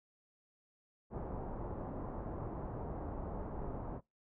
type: low-pass noise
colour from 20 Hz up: pink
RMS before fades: -42 dBFS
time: 1.1-4.01 s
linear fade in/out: 50 ms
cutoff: 980 Hz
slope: 24 dB/octave
effects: noise-tail reverb RT60 0.2 s tail -24 dB re dry